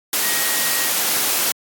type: tone in noise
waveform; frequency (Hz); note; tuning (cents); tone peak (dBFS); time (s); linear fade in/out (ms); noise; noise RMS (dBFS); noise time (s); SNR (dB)
sine; 1889; A#6; +22; -27; 0.23-0.89; 2; white; -19; 0.13-1.52; -11
effects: high-pass 200 Hz 12 dB/octave + AAC 64 kbps